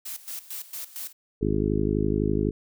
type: noise with tremolo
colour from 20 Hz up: blue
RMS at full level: -35 dBFS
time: 0.05-1.13 s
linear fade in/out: 10 ms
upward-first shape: square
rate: 4.4 Hz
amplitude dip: 80%
type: harmonic tone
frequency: 51.91 Hz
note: G#1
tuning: in tune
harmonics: 1 / 2 / 3 / 4 / 5 / 6 / 7 / 8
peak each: -30 / -30 / -30 / -30 / -30 / -30 / -30 / -30 dBFS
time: 1.41-2.51 s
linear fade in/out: 10 ms
effects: none